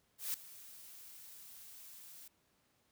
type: noise with ADSR envelope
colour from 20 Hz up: blue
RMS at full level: -36 dBFS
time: 0.18-2.28 s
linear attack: 160 ms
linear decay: 3 ms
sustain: -18 dB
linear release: 5 ms
effects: pink hiss -75 dBFS RMS until 2.91 s + high-pass 60 Hz 12 dB/octave